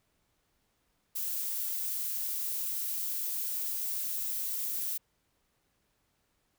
violet noise, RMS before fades -34 dBFS, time 1.15-4.98 s, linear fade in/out 10 ms, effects pink hiss -75 dBFS RMS until 6.58 s

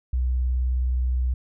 sine tone with vibrato, 62.7 Hz, B1, 27 cents sharp, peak -20 dBFS, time 0.13-1.34 s, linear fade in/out 5 ms, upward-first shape square, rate 19 Hz, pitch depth 20 cents each way, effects none

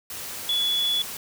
sine tone in noise, 3416 Hz, G#7, 48 cents sharp, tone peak -21 dBFS, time 0.49-1.02 s, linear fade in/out 2 ms, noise white, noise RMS -35 dBFS, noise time 0.1-1.17 s, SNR +11 dB, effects none

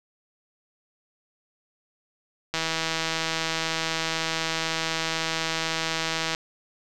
click train, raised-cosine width 0.2 ms, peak -9 dBFS, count 618, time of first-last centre 2.54-6.349 s, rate 162 Hz, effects none

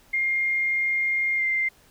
sine tone with pitch glide, 2121 to 2092 Hz, C7 to C7, +23 to -1 cents, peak -21 dBFS, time 0.13-1.69 s, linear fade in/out 10 ms, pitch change -24 cents, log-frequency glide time 1.37-1.42 s, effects pink hiss -57 dBFS RMS until 1.9 s

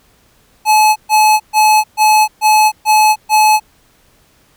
square tone bursts, 858 Hz, A5, 44 cents flat, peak -7 dBFS, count 7, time 0.65-3.6 s, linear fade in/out 50 ms, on 310 ms, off 130 ms, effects pink hiss -52 dBFS RMS until 4.56 s

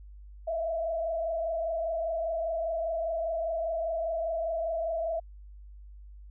sine tone with frequency modulation, 659.3 Hz, E5, in tune, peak -28 dBFS, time 0.47-5.2 s, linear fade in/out 10 ms, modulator 25 Hz, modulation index 0.94, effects added 50 Hz sine -45 dBFS peak until 6.3 s

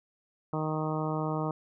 harmonic tone, 155.56 Hz, D#3, in tune, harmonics 1 / 2 / 3 / 4 / 5 / 6 / 7 / 8, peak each -32 / -35 / -37 / -38 / -39 / -40 / -40 / -41 dBFS, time 0.53-1.51 s, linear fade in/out 2 ms, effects none

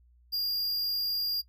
square tone, 4814 Hz, D8, 42 cents sharp, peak -28 dBFS, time 0.32-1.42 s, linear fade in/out 20 ms, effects noise-tail reverb RT60 0.1 s tail -21 dB re dry + added 60 Hz sine -58 dBFS peak until 1.48 s

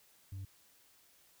sine tone, 96.3 Hz, G2, 30 cents flat, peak -38 dBFS, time 0.32-0.45 s, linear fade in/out 5 ms, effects tanh soft clip ceiling -40 dBFS + white hiss -66 dBFS RMS until 1.4 s

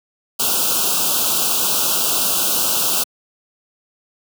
white band-stop noise, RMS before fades -18 dBFS, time 0.39-3.04 s, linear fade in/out 10 ms, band 1500 to 2600 Hz, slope 96 dB/octave, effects high-pass 150 Hz 12 dB/octave

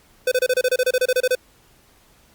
square tone bursts, 506 Hz, B4, 42 cents sharp, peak -16 dBFS, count 15, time 0.27-1.352 s, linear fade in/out 5 ms, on 46 ms, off 28 ms, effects pink hiss -55 dBFS RMS until 2.34 s + Opus 48 kbps

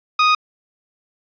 sawtooth tone, 1244.5 Hz, D#6, in tune, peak -8 dBFS, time 0.19-0.35 s, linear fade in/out 5 ms, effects resampled to 11025 Hz + 7-bit

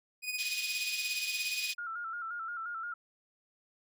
sawtooth tone with tremolo, 2483 Hz, D#7, 4 cents flat, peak -28 dBFS, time 0.22-1.75 s, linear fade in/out 50 ms, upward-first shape sine, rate 17 Hz, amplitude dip 60%
pink band-pass noise, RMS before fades -40 dBFS, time 0.38-1.74 s, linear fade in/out 10 ms, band 3100 to 5700 Hz, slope 24 dB/octave
sine tone with vibrato, 1376 Hz, F6, 26 cents flat, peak -36 dBFS, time 1.78-2.94 s, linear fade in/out 5 ms, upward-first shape square, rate 5.7 Hz, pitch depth 57 cents each way
effects none

